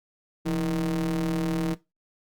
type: ring-modulated tone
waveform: square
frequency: 76 Hz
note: D#2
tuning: 40 cents flat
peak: -22 dBFS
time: 0.45-1.75 s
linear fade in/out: 20 ms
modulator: 248 Hz
effects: noise-tail reverb RT60 0.2 s tail -17 dB re dry + Opus 48 kbps